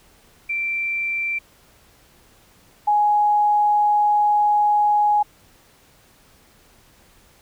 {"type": "tone pair in turn", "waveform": "sine", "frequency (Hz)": [2349, 833.6], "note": ["D7", "G#5"], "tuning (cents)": [0, 6], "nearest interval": "octave + tritone", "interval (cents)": 1794, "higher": "first", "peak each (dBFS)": [-21, -14], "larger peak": "second", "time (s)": [[0.49, 1.39], [2.87, 5.23]], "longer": "second", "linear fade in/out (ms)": 10, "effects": ["pink hiss -54 dBFS RMS until 7.41 s"]}